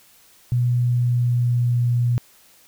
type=tone with pitch glide; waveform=sine; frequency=122.3 to 120.76 Hz; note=B2 to B2; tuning=-16 to -38 cents; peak=-16 dBFS; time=0.52-2.18 s; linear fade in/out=0 ms; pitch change=-22 cents; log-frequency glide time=0.64-1.97 s; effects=white hiss -53 dBFS RMS until 2.67 s